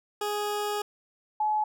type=tone pair in turn; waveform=20% pulse / sine; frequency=415.3 / 853 Hz; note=G#4 / G#5; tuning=0 / +46 cents; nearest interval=octave; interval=1246 cents; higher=second; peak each=-23 dBFS; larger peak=neither; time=0.21-0.82 / 1.4-1.64 s; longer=first; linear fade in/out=5 ms; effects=none